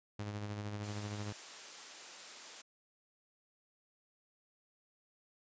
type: tone with tremolo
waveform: sawtooth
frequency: 103.83 Hz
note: G#2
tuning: in tune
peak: -34 dBFS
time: 0.19-1.33 s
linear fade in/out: 5 ms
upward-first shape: sine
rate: 13 Hz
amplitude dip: 40%
type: high-pass noise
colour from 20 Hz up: white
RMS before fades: -49 dBFS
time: 0.83-2.62 s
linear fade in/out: 10 ms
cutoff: 330 Hz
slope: 12 dB/octave
effects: resampled to 16000 Hz